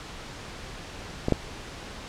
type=clicks; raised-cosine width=2 ms; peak=-11 / -6 dBFS; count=2; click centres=1.284 / 1.323 s; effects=pink hiss -40 dBFS RMS until 2.08 s + low-pass 6000 Hz 12 dB/octave